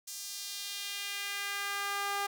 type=tone with high-pass filter sweep; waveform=sawtooth; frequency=401.9 Hz; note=G4; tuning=43 cents sharp; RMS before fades=-37 dBFS; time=0.07-2.27 s; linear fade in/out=10 ms; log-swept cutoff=6300 to 870 Hz; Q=1.4; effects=none